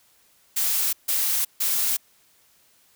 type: noise bursts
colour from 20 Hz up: blue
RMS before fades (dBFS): -23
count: 3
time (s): 0.56-1.97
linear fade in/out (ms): 10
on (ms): 370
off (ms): 150
effects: white hiss -60 dBFS RMS until 2.95 s